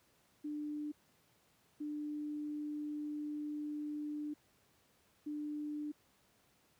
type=tone bursts at uneven times; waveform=sine; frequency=297.8 Hz; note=D4; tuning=24 cents sharp; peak=-38 dBFS; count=3; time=0.44-0.92 / 1.8-4.34 / 5.26-5.92 s; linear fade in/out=10 ms; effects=pink hiss -71 dBFS RMS until 6.79 s + high-pass 80 Hz 12 dB/octave